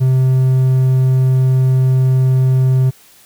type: tone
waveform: triangle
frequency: 130.1 Hz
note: C3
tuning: 9 cents flat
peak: -7 dBFS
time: 0-2.91 s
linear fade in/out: 20 ms
effects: white hiss -46 dBFS RMS until 3.25 s